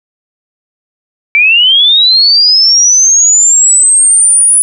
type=linear sweep; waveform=sine; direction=up; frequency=2295 to 9956 Hz; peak=-3 dBFS; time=1.35-4.62 s; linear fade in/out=0 ms; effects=none